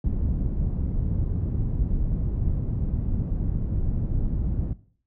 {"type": "low-pass noise", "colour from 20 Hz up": "pink", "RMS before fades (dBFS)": -25, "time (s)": [0.04, 4.73], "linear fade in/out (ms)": 2, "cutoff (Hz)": 160, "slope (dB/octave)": 12, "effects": ["noise-tail reverb RT60 0.5 s tail -18 dB re dry"]}